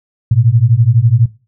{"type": "beating tone pair", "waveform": "sine", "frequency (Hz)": [110, 122], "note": ["A2", "B2"], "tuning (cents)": [0, -21], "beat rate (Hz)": 12, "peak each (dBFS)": -10, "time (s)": [0.31, 1.26], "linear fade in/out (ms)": 5, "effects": ["noise-tail reverb RT60 0.3 s tail -17 dB re dry"]}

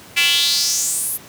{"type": "tone with high-pass filter sweep", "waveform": "square", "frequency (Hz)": 155.56, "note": "D#3", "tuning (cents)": 0, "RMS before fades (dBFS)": -18, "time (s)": [0.16, 1.18], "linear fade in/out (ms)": 20, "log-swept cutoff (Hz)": [2400, 12000], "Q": 4.2, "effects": ["pink hiss -41 dBFS RMS until 1.28 s", "high-pass 100 Hz 12 dB/octave"]}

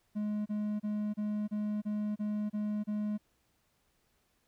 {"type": "tone bursts", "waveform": "triangle", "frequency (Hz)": 210, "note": "G#3", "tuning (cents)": 19, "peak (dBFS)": -29, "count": 9, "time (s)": [0.15, 3.18], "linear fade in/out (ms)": 20, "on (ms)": 310, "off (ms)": 30, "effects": ["pink hiss -74 dBFS RMS until 4.47 s"]}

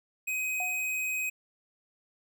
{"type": "tone", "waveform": "square", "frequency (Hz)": 2518, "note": "D#7", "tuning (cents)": 20, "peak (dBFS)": -30, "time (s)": [0.27, 1.3], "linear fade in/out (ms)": 10}
{"type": "tone with exponential decay", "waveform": "sine", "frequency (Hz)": 727, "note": "F#5", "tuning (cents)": -31, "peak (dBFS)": -33, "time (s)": [0.6, 0.95], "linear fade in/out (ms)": 2, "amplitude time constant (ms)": 75}
{"effects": []}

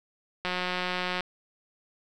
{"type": "click train", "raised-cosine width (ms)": 0.3, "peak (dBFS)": -14, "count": 138, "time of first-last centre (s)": [0.45, 1.207], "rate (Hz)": 181, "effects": []}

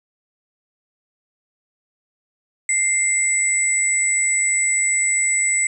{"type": "tone pair together", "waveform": "sine", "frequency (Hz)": [2093, 7902], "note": ["C7", "B8"], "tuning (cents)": [0, 0], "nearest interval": "octave + major seventh", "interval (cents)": 2300, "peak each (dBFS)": [-20, -18], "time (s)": [2.69, 5.67], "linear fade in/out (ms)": 2, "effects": ["9-bit"]}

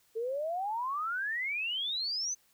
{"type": "exponential sweep", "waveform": "sine", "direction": "up", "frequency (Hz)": [435.8, 6272], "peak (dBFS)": -31, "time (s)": [0.15, 2.35], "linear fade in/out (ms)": 20, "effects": ["white hiss -68 dBFS RMS until 2.53 s"]}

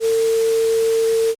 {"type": "tone in noise", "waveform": "sine", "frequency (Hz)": 451.3, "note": "A4", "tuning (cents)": 44, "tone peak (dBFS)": -14, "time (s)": [0, 1.35], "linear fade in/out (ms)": 50, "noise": "white", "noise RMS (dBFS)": -30, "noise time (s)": [0, 1.35], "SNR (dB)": 13, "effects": ["low-pass 10000 Hz 12 dB/octave", "Opus 48 kbps"]}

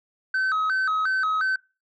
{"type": "tone with vibrato", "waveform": "sine", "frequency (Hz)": 1396.9, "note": "F6", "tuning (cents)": 0, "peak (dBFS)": -18, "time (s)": [0.34, 1.56], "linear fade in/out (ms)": 5, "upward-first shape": "square", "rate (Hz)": 2.8, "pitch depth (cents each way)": 160, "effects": ["noise-tail reverb RT60 0.3 s tail -24 dB re dry", "tanh soft clip ceiling -20 dBFS"]}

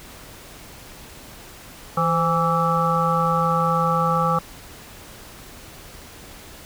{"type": "harmonic tone with a mistuned harmonic", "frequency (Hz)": 164.81, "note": "E3", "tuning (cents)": 0, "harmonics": [1, 3, 5, 7, 8], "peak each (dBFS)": [-23, -25, -25, -22, -24], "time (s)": [1.97, 4.39], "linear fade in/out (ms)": 5, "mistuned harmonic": 3, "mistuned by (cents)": 68, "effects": ["pink hiss -42 dBFS RMS until 6.65 s"]}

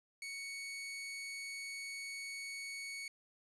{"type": "tone", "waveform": "sawtooth", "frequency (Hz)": 2225, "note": "C#7", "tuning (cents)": 6, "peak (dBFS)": -39, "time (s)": [0.22, 3.08], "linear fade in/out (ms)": 2, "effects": ["resampled to 24000 Hz", "11-bit"]}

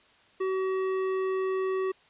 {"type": "tone with hard clipping", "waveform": "sine", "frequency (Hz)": 378.7, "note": "F#4", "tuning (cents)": 40, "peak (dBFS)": -28, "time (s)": [0.4, 1.92], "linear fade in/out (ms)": 10, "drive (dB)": 11, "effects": ["white hiss -60 dBFS RMS until 2.09 s", "resampled to 8000 Hz"]}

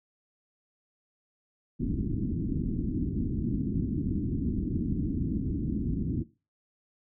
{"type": "low-pass noise", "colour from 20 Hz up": "white", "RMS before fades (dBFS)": -30, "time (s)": [1.79, 6.24], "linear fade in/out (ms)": 20, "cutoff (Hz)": 310, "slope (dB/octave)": 48, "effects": ["noise-tail reverb RT60 0.3 s tail -18 dB re dry"]}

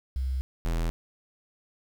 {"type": "tone pair in turn", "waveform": ["sine", "square"], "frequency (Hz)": [65.4, 41.41], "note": ["C2", "E1"], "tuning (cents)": [0, 9], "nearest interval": "minor sixth", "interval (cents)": 791, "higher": "first", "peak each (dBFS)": -26, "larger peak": "neither", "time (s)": [[0.16, 0.41], [0.65, 0.9]], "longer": "neither", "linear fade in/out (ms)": 0, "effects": ["9-bit"]}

